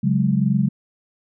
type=chord; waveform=sine; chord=C# suspended fourth; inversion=none; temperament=equal; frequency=138.59 / 185 / 207.7 Hz; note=C#3 / F#3 / G#3; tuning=0 / 0 / 0 cents; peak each=-20 dBFS; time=0.03-0.69 s; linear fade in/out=10 ms; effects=none